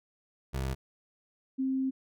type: tone pair in turn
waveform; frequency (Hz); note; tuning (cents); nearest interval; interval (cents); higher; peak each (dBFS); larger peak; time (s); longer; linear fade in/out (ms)
25% pulse / sine; 66.1 / 264.4; C2 / C4; +18 / +18; 2 octaves; 2400; second; -27; neither; 0.53-0.75 / 1.58-1.91; second; 20
effects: none